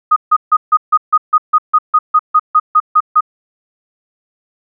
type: tone bursts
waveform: sine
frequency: 1244.5 Hz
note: D#6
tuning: in tune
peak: -5 dBFS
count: 16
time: 0.11-3.208 s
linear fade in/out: 10 ms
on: 53 ms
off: 150 ms
effects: none